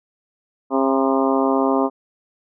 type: harmonic tone with a mistuned harmonic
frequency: 134.6 Hz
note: C3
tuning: 49 cents sharp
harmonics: 2 / 3 / 4 / 5 / 6 / 7 / 8 / 9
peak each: -19 / -22 / -24 / -24 / -27 / -27 / -26 / -29 dBFS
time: 0.7-1.9 s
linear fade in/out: 50 ms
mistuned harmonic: 8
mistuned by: -48 cents
effects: none